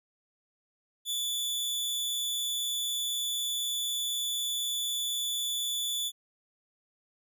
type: tone with amplitude modulation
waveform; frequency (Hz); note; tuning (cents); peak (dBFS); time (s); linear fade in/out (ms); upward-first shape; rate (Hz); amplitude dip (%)
sawtooth; 3472; A7; -24; -25; 1.05-6.12; 50; sine; 218; 35
effects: none